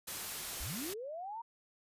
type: noise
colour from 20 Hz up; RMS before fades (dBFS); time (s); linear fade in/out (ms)
white; -41; 0.07-0.94; 10
type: linear sweep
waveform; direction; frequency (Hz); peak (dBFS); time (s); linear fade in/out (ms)
sine; up; 31.86 to 950; -40; 0.6-1.42; 10
effects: resampled to 32000 Hz